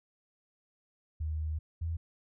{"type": "tone pair in turn", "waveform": "sine", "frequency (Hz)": [77.78, 82.53], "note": ["D#2", "E2"], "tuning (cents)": [0, 3], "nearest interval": "minor second", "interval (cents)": 103, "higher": "second", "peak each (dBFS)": [-31, -31], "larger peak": "neither", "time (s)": [[1.2, 1.59], [1.81, 1.97]], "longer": "first", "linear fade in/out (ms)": 10, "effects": []}